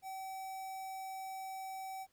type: tone with notch filter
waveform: square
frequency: 765 Hz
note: G5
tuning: 42 cents flat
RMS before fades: -44 dBFS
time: 0.02-2.07 s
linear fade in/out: 50 ms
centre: 3300 Hz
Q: 1
effects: pink hiss -75 dBFS RMS until 2.12 s